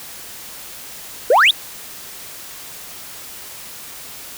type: exponential sweep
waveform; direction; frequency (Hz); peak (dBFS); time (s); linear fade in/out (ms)
sine; up; 440 to 3920; -6; 1.3-1.51; 5
effects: tanh soft clip ceiling -7 dBFS + white hiss -35 dBFS RMS until 4.37 s